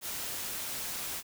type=noise with amplitude modulation; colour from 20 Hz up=white; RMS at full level=-36 dBFS; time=0.01-1.23 s; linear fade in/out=50 ms; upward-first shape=sine; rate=177 Hz; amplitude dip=25%; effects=none